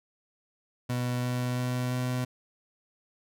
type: tone with pitch steps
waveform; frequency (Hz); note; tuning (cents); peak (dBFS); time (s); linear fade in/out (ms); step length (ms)
30% pulse; 123.47 / 124.26 / 125.05 / 125.85; B2 / B2 / B2 / B2; 0 / +11 / +22 / +33; -25; 0.89-2.25; 10; 340
effects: none